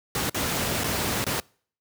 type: noise with dropouts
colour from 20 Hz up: pink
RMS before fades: -26 dBFS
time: 0.15-1.4 s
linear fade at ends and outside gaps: 1 ms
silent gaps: 0.296-0.345 / 0.836-0.841 / 1.242-1.266 s
effects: noise-tail reverb RT60 0.5 s tail -26 dB re dry + high-pass 80 Hz 12 dB/octave